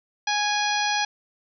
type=harmonic tone with a mistuned harmonic; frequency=830.6 Hz; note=G#5; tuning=in tune; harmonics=1 / 2 / 3 / 4 / 5 / 6 / 7; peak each=-25 / -28 / -30 / -31 / -32 / -33 / -33 dBFS; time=0.27-1.05 s; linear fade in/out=5 ms; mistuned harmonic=3; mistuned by=-19 cents; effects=none